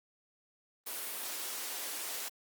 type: high-pass noise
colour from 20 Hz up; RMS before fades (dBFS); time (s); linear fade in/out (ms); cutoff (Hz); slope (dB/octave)
white; -39; 0.86-2.29; 10; 280; 24
effects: Opus 32 kbps